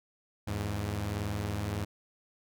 sawtooth tone pair together, 82.17 / 103.6 Hz, E2 / G#2, -5 / -4 cents, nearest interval major third, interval 401 cents, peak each -33 / -29 dBFS, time 0.47-1.85 s, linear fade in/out 10 ms, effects none

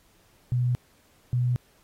sine tone pair in turn, 123.47 / 123.47 Hz, B2 / B2, 0 / 0 cents, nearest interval unison, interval 0 cents, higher neither, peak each -21 dBFS, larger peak neither, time 0.52-0.75 / 1.33-1.56 s, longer neither, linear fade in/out 0 ms, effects pink hiss -62 dBFS RMS until 1.83 s + AAC 48 kbps

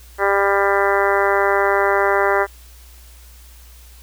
harmonic tone, 198.6 Hz, G3, 23 cents sharp, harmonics 2 / 3 / 4 / 5 / 6 / 7 / 8 / 9 / 10, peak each -19 / -21 / -22 / -23 / -24 / -24 / -25 / -26 / -26 dBFS, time 0.18-2.47 s, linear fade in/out 50 ms, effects added 60 Hz sine -41 dBFS peak until 4.02 s + white hiss -48 dBFS RMS until 4.02 s

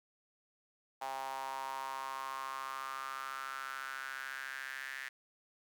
sawtooth tone with high-pass filter sweep, 134 Hz, C3, 42 cents sharp, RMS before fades -42 dBFS, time 1.01-5.09 s, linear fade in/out 10 ms, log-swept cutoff 820 to 1800 Hz, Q 5.8, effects none

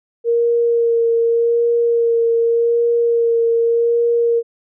sine tone with vibrato, 466.2 Hz, A#4, in tune, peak -12 dBFS, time 0.24-4.43 s, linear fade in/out 50 ms, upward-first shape sine, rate 0.85 Hz, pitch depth 16 cents each way, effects none

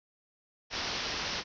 white low-pass noise, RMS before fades -35 dBFS, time 0.7-1.44 s, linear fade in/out 50 ms, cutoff 5800 Hz, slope 96 dB/octave, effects none

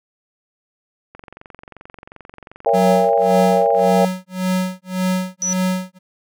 click train, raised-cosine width 0.5 ms, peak -23 dBFS, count 63, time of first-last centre 1.15-3.881 s, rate 22.7 Hz
sine chord, A# diminished seventh, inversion none, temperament just, 466.2 / 559.4 / 671.3 / 805.5 Hz, A#4 / C#5 / E5 / G5, 0 / +16 / +31 / +47 cents, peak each -18 dBFS, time 2.66-4.05 s, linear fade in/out 2 ms
square tone with tremolo, 185 Hz, F#3, in tune, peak -16 dBFS, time 2.73-5.99 s, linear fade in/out 20 ms, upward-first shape sine, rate 1.8 Hz, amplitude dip 100%
sine tone, 5920 Hz, F#8, in tune, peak -18 dBFS, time 5.42-5.53 s, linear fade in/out 0 ms
effects none

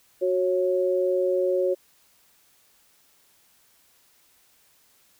sine tone pair together, 368.4 / 549.3 Hz, F#4 / C#5, -7 / -16 cents, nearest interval perfect fifth, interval 691 cents, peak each -23 dBFS, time 0.21-1.75 s, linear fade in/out 20 ms, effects white hiss -61 dBFS RMS until 5.19 s

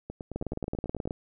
two click trains, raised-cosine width 2 ms, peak -23 / -18 dBFS, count 10 / 15, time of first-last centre 0.1-1.075 / 0.36-1.109 s, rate 9.23 / 18.7 Hz, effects none

